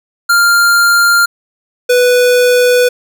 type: tone pair in turn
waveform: square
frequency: 1396.9 / 493.9 Hz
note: F6 / B4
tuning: 0 / 0 cents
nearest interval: octave + tritone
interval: 1800 cents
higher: first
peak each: -7 dBFS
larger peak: neither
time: 0.29-1.26 / 1.89-2.89 s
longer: second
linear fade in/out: 10 ms
effects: none